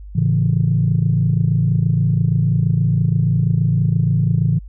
sine chord, A major, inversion none, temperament equal, 110 / 138.59 / 164.81 Hz, A2 / C#3 / E3, 0 / 0 / 0 cents, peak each -17 dBFS, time 0.15-4.59 s, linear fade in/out 10 ms, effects tanh soft clip ceiling -5 dBFS + added 50 Hz sine -32 dBFS peak until 4.68 s

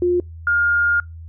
sine tone pair in turn, 354.7 / 1415.4 Hz, F4 / F6, +27 / +23 cents, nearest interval 2 octaves, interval 2396 cents, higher second, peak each -14 dBFS, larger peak neither, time 0.02-0.2 / 0.47-1 s, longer second, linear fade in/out 2 ms, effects noise-tail reverb RT60 0.2 s tail -26 dB re dry + added 82 Hz sine -33 dBFS peak until 1.28 s

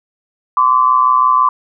sine tone pair together, 1028 / 1153.9 Hz, C6 / D6, -31 / -31 cents, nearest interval major second, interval 200 cents, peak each -11 dBFS, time 0.57-1.49 s, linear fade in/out 2 ms, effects none

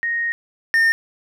sine / triangle tone pair in turn, 1864.7 / 1821.1 Hz, A#6 / A#6, 0 / -41 cents, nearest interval unison, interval 41 cents, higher first, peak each -19 / -11 dBFS, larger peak second, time 0.03-0.32 / 0.74-0.92 s, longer first, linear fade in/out 0 ms, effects none

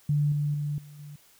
sine tone with level steps, 146.83 Hz, D3, in tune, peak -21 / -24 / -27 / -44 / -40 dBFS, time 0.09-1.16 s, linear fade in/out 5 ms, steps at 0.32 / 0.54 / 0.78 / 0.99 s, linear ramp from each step 2 ms, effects white hiss -59 dBFS RMS until 1.39 s

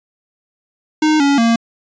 square tone with pitch steps, 308.6 / 281.5 / 230.6 Hz, D#4 / C#4 / A#3, -14 / +27 / -19 cents, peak -11 dBFS, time 1.02-1.56 s, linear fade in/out 5 ms, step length 180 ms, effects resampled to 16000 Hz

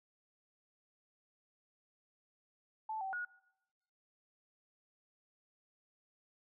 sine tone with pitch steps, 874 / 769 / 1450 Hz, A5 / G5 / F#6, -12 / -33 / -35 cents, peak -37 dBFS, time 2.89-3.25 s, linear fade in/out 5 ms, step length 120 ms, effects noise-tail reverb RT60 0.9 s tail -22 dB re dry

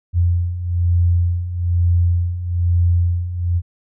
sine beating tone pair, 86.3 / 87.4 Hz, F2 / F2, -20 / +2 cents, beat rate 1.1 Hz, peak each -20 / -15 dBFS, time 0.13-3.62 s, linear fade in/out 50 ms, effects none

